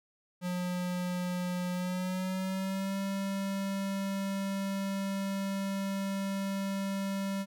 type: tone with pitch glide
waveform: square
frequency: 179.4 to 195.64 Hz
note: F3 to G3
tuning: +47 to -3 cents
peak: -32 dBFS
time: 0.41-7.46 s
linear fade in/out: 50 ms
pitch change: +150 cents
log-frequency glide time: 1.72-2.97 s
effects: none